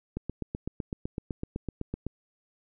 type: click train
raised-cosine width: 3 ms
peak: -19 dBFS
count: 16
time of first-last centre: 0.17-2.066 s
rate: 7.91 Hz
effects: none